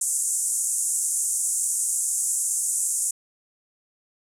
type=band-pass noise; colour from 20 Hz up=white; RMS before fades=-25 dBFS; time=0.01-3.11 s; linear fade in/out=5 ms; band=6900 to 10000 Hz; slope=48 dB/octave; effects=none